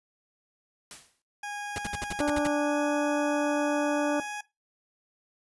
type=noise with exponential decay; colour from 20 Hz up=white; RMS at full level=-40 dBFS; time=0.91-1.22 s; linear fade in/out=1 ms; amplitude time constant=67 ms
type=tone with pitch glide; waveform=20% pulse; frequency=822 to 833.5 Hz; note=G#5 to G#5; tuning=-18 to +6 cents; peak=-29 dBFS; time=1.43-4.41 s; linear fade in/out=5 ms; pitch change=+24 cents; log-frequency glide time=2.46-2.76 s
type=noise bursts; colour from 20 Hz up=pink; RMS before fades=-33 dBFS; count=9; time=1.76-2.47 s; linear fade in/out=0 ms; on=22 ms; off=64 ms
type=harmonic tone; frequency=293.7 Hz; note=D4; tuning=in tune; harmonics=1 / 2 / 3 / 4 / 5; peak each=-26 / -28 / -35 / -39 / -38 dBFS; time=2.2-4.2 s; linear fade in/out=2 ms
effects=noise-tail reverb RT60 0.2 s tail -17 dB re dry + resampled to 24000 Hz